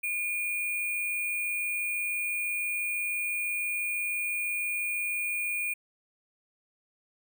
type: tone with sample-and-hold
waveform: sine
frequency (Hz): 2432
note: D#7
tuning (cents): -40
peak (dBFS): -28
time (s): 0.03-5.74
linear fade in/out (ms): 10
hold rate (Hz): 11025
effects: none